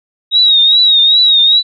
sine tone with vibrato, 3785 Hz, A#7, 26 cents sharp, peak -5 dBFS, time 0.31-1.63 s, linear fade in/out 50 ms, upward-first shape triangle, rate 2.5 Hz, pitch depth 87 cents each way, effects none

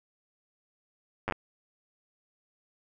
slowing click train, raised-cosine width 0.5 ms, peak -16 dBFS, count 5, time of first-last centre 1.28-1.323 s, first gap 9 ms, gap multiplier 1.12, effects none

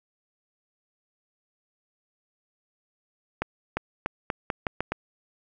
accelerating click train, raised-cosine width 0.5 ms, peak -11 dBFS, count 8, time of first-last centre 3.42-4.92 s, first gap 350 ms, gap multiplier 0.83, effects none

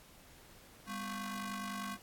sawtooth ring-modulated tone, 450 Hz, A4, 39 cents sharp, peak -32 dBFS, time 0.86-1.98 s, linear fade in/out 50 ms, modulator 650 Hz, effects pink hiss -59 dBFS RMS until 2.02 s + AAC 64 kbps

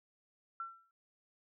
sine tone with exponential decay, 1349 Hz, E6, 40 cents sharp, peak -36 dBFS, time 0.6-0.91 s, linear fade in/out 2 ms, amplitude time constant 66 ms, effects none

